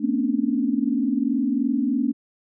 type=tone cluster; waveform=sine; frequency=225.6 / 248.5 / 268.7 / 289.2 Hz; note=A3 / B3 / C4 / D4; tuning=+44 / +11 / +46 / -27 cents; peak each=-25 dBFS; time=0-2.13 s; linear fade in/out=20 ms; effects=none